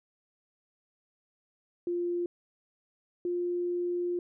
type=tone pair in turn; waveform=sine; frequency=349.2 / 352 Hz; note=F4 / F4; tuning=0 / +14 cents; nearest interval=unison; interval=14 cents; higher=second; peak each=-28 dBFS; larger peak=neither; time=1.87-2.26 / 3.25-4.19 s; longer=second; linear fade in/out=2 ms; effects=none